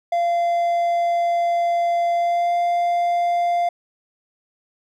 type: tone with pitch glide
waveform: triangle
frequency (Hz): 689 to 696.2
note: F5 to F5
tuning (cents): -24 to -6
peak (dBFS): -15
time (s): 0.12-3.69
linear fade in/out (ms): 5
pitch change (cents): +18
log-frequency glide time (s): 2.14-2.55
effects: none